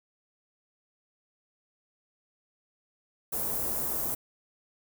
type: band-stop noise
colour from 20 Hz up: white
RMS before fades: -31 dBFS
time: 3.32-4.15 s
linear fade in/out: 10 ms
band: 770 to 13000 Hz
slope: 12 dB/octave
effects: none